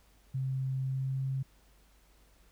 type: tone with pitch glide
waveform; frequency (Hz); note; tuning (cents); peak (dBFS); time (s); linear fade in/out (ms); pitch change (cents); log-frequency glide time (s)
sine; 132.3 to 133.68; C3 to C3; +20 to +38; -30; 0.34-1.43; 10; +18; 0.83-1.23
effects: added 50 Hz sine -62 dBFS peak until 2.51 s + pink hiss -66 dBFS RMS until 2.51 s